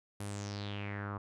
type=tone with low-pass filter sweep; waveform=sawtooth; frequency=101.7 Hz; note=G#2; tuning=36 cents flat; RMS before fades=-40 dBFS; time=0.2-1.18 s; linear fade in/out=5 ms; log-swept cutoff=11000 to 1100 Hz; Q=4.8; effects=none